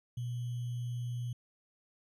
sine tone with sample-and-hold, 121.2 Hz, B2, 32 cents flat, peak -34 dBFS, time 0.17-1.33 s, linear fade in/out 5 ms, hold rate 3150 Hz, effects resampled to 32000 Hz

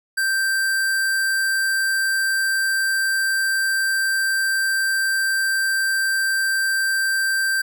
square tone, 1568 Hz, G6, in tune, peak -19 dBFS, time 0.17-7.62 s, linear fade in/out 10 ms, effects none

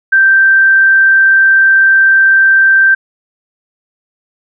sine tone, 1566 Hz, G6, 2 cents flat, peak -4 dBFS, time 0.12-2.95 s, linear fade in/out 10 ms, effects none

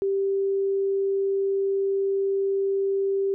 sine tone, 392 Hz, G4, in tune, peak -21 dBFS, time 0.02-3.34 s, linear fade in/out 0 ms, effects none

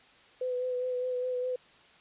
sine tone with vibrato, 502 Hz, B4, 28 cents sharp, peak -29 dBFS, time 0.41-1.56 s, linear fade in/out 5 ms, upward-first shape sine, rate 4.9 Hz, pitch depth 22 cents each way, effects white hiss -58 dBFS RMS until 2 s + resampled to 8000 Hz

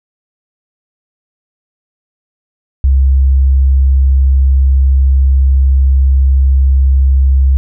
sine tone, 66.9 Hz, C2, 39 cents sharp, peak -5 dBFS, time 2.84-7.57 s, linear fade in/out 0 ms, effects none

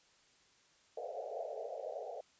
white band-pass noise, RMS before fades -43 dBFS, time 0.97-2.21 s, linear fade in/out 5 ms, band 430 to 750 Hz, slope 96 dB/octave, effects white hiss -68 dBFS RMS until 2.39 s + resampled to 16000 Hz

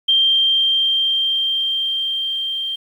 sine tone with level ramp, 3168 Hz, G7, 18 cents sharp, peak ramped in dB -11 to -21 dBFS, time 0.08-2.76 s, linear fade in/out 10 ms, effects 8-bit

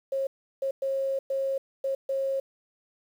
sine tone bursts at uneven times, 541 Hz, C#5, 42 cents flat, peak -25 dBFS, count 6, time 0.12-0.27 / 0.62-0.71 / 0.82-1.19 / 1.3-1.58 / 1.84-1.95 / 2.09-2.4 s, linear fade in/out 5 ms, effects 9-bit

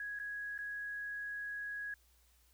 sine tone with dropouts, 1663 Hz, G#6, 2 cents sharp, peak -39 dBFS, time 0-1.94 s, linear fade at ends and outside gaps 2 ms, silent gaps 0.19-0.198 / 0.579-0.588 s, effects added 60 Hz sine -68 dBFS peak until 2.53 s + white hiss -71 dBFS RMS until 2.53 s

